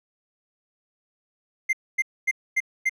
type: tone bursts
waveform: triangle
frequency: 2093 Hz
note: C7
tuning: in tune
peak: -17 dBFS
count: 5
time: 1.69-2.895 s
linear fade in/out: 10 ms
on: 41 ms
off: 250 ms
effects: none